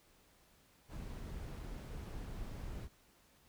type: noise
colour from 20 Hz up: brown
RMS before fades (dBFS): -45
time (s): 0.88-2.89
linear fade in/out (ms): 50
effects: pink hiss -68 dBFS RMS until 3.48 s